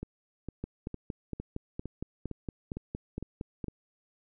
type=two click trains; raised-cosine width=3 ms; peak=-22 / -24 dBFS; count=14 / 9; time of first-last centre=0.64-3.642 / 0.03-3.683 s; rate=4.33 / 2.19 Hz; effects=none